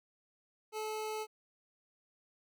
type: tone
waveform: 25% pulse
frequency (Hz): 432.4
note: A4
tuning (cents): -30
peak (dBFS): -33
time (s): 0.72-1.27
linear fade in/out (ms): 50
effects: none